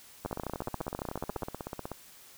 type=two click trains; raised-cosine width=1 ms; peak=-22 / -19 dBFS; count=28 / 18; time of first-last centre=0.25-1.917 / 0.26-1.432 s; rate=16.2 / 14.5 Hz; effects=white hiss -54 dBFS RMS until 2.37 s